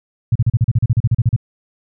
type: tone bursts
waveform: sine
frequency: 115.7 Hz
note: A#2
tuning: 13 cents flat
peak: -9 dBFS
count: 15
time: 0.32-1.363 s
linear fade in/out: 5 ms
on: 35 ms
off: 37 ms
effects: none